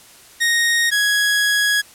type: tone pair in turn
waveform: sawtooth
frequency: 1864.7 / 1666.5 Hz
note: A#6 / G#6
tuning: 0 / +5 cents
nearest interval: major second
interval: 195 cents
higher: first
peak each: -11 dBFS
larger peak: neither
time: 0.4-0.91 / 0.91-1.82 s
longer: second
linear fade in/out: 20 ms
effects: white hiss -45 dBFS RMS until 1.94 s + low-pass 12000 Hz 12 dB/octave